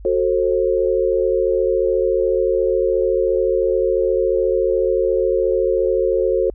sine chord, F# diminished, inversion none, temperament just, 370 / 444 / 532.8 Hz, F#4 / A4 / C5, 0 / +16 / +31 cents, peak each -19 dBFS, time 0.05-6.5 s, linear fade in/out 2 ms, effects added 50 Hz sine -34 dBFS peak until 6.54 s

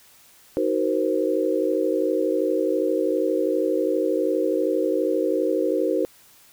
sine chord, C half-diminished seventh, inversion first, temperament just, 314 / 376.7 / 470.9 / 523.3 Hz, Eb4 / Gb4 / Bb4 / C5, +16 / +31 / +18 / 0 cents, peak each -25 dBFS, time 0.57-6.05 s, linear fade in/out 0 ms, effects white hiss -53 dBFS RMS until 6.52 s

